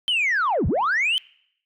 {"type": "linear two-way sweep", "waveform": "sine", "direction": "down then up", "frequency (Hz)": [3136, 49, 3136], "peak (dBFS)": -17, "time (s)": [0.08, 1.18], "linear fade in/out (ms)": 0, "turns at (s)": 0.67, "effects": ["noise-tail reverb RT60 0.7 s tail -26 dB re dry", "tanh soft clip ceiling -16 dBFS"]}